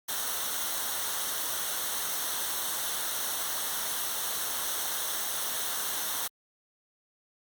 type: noise with comb filter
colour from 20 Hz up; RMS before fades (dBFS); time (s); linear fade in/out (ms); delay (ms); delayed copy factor
white; -32; 0.08-6.28; 10; 0.41; -0.65
effects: Opus 48 kbps